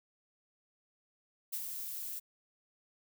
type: noise with ADSR envelope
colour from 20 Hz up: violet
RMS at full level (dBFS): -36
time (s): 1.52-2.2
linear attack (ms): 16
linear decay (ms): 63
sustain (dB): -5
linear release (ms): 17
effects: none